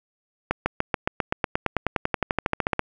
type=accelerating click train; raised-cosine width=0.5 ms; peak=-6 dBFS; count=24; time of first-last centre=0.51-2.794 s; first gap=150 ms; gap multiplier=0.96; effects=none